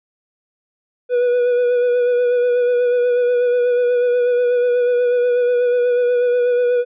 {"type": "tone with vibrato", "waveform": "triangle", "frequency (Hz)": 489.2, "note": "B4", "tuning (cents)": -16, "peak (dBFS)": -11, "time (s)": [1.09, 6.85], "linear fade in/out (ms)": 50, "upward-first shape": "sine", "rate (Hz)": 8.2, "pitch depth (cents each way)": 23, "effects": ["resampled to 8000 Hz"]}